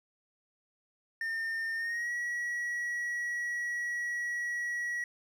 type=tone with pitch glide; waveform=triangle; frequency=1814 to 1921.9 Hz; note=A#6 to B6; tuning=-48 to -48 cents; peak=-30 dBFS; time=1.21-5.04 s; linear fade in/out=2 ms; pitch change=+100 cents; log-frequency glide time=1.76-2.11 s; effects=none